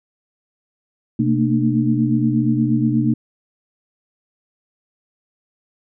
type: tone cluster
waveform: sine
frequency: 127.7 / 224.2 / 232.6 / 300 Hz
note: C3 / A3 / A#3 / D4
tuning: -42 / +33 / -4 / +37 cents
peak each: -20 dBFS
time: 1.19-3.14 s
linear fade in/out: 5 ms
effects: none